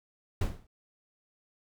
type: noise with exponential decay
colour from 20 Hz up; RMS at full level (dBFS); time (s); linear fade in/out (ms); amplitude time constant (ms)
brown; -24; 0.41-0.67; 5; 56
effects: none